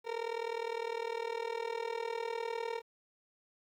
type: tone with amplitude modulation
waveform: 30% pulse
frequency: 461.2 Hz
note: A#4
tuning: 19 cents flat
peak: -29 dBFS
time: 0.04-2.82 s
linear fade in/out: 50 ms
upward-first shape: sine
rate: 39.8 Hz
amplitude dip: 85%
effects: low-pass 4000 Hz 12 dB/octave + 11-bit